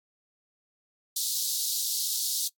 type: high-pass noise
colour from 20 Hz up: pink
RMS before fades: -29 dBFS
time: 1.16-2.48 s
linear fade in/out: 5 ms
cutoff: 3800 Hz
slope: 48 dB/octave
effects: noise-tail reverb RT60 0.1 s tail -20 dB re dry + AAC 64 kbps